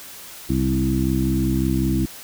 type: harmonic tone with a mistuned harmonic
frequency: 65.41 Hz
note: C2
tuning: in tune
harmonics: 1 / 2 / 3 / 4 / 5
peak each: -24 / -24 / -24 / -24 / -24 dBFS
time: 0.49-2.06 s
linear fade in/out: 10 ms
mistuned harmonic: 2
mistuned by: +22 cents
effects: white hiss -39 dBFS RMS until 2.23 s